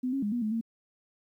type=tone with pitch steps; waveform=sine; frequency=253.2 / 272.4 / 206.7 / 241.1 / 214.7 / 227.8 Hz; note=B3 / C#4 / G#3 / B3 / A3 / A#3; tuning=+43 / -30 / -8 / -41 / -42 / -40 cents; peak=-27 dBFS; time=0.03-0.612 s; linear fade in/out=10 ms; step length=97 ms; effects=11-bit